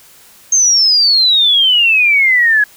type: exponential sweep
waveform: sine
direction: down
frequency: 6440 to 1661.2 Hz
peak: -7 dBFS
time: 0.52-2.64 s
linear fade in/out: 5 ms
effects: white hiss -43 dBFS RMS until 2.76 s